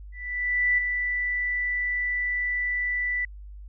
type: tone with ADSR envelope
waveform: sine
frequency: 1975.5 Hz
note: B6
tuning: in tune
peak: -18 dBFS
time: 0.12-3.25 s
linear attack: 660 ms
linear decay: 7 ms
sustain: -6 dB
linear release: 3 ms
effects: added 50 Hz sine -39 dBFS peak until 3.68 s